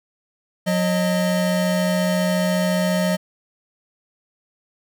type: tone pair together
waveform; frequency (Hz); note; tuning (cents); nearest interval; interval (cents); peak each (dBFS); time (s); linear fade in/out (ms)
square; 181.2 / 618; F#3 / D#5; -36 / -12; octave + major sixth; 2124; -20 / -23; 0.66-3.17; 20
effects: none